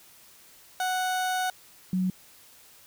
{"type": "tone pair in turn", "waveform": ["30% pulse", "sine"], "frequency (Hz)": [740, 185], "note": ["F#5", "F#3"], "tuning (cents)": [0, 0], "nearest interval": "2 octaves", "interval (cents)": 2400, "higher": "first", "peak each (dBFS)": -23, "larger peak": "neither", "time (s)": [[0.8, 1.5], [1.93, 2.1]], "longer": "first", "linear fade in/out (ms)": 2, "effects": ["white hiss -54 dBFS RMS until 2.86 s"]}